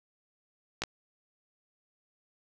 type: clicks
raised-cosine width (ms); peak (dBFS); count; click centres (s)
0.2; -14 / -15; 2; 0.82 / 0.837
effects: none